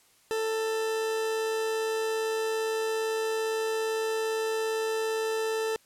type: tone with amplitude modulation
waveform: 40% pulse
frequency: 443 Hz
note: A4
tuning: 12 cents sharp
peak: -25 dBFS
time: 0.31-5.76 s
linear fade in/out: 0 ms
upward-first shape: sine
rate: 97.6 Hz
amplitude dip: 25%
effects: white hiss -62 dBFS RMS until 5.85 s + low-pass 12000 Hz 12 dB/octave